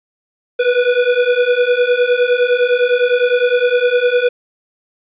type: beating tone pair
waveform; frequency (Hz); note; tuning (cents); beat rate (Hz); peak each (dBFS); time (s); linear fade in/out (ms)
square; 485 / 494.8; B4 / B4; -31 / +3; 9.8; -16 / -14; 0.59-4.29; 10
effects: resampled to 8000 Hz + 8-bit